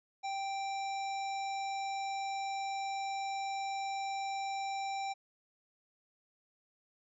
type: harmonic tone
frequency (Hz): 784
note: G5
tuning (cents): 0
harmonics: 1 / 3 / 5 / 7 / 9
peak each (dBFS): -35 / -45 / -49 / -52 / -54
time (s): 0.23-5.14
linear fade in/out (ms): 20
effects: none